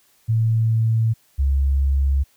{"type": "tone pair in turn", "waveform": "sine", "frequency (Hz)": [112.4, 68.59], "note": ["A2", "C#2"], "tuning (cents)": [37, -18], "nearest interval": "major sixth", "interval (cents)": 855, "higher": "first", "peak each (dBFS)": -15, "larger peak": "neither", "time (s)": [[0.28, 1.14], [1.38, 2.24]], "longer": "neither", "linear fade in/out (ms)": 20, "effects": ["white hiss -59 dBFS RMS until 2.36 s"]}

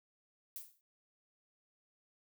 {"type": "noise with exponential decay", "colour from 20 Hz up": "violet", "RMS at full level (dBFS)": -42, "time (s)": [0.56, 0.81], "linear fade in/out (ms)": 1, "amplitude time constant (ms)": 54, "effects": []}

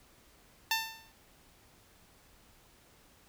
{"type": "tone with exponential decay", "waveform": "10% pulse", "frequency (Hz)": 894, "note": "A5", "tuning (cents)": 27, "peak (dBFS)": -17, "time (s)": [0.71, 1.12], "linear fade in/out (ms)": 2, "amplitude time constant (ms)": 89, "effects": ["pink hiss -62 dBFS RMS until 3.28 s"]}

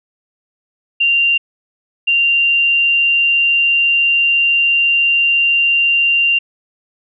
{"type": "tone bursts at uneven times", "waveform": "sine", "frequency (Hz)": 2777, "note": "F7", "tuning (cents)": -10, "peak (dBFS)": -10, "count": 2, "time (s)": [[1, 1.38], [2.07, 6.39]], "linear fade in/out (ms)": 10, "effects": []}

